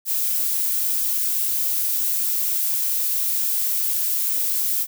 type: noise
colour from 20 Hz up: violet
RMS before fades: -22 dBFS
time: 0.05-4.87 s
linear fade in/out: 50 ms
effects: none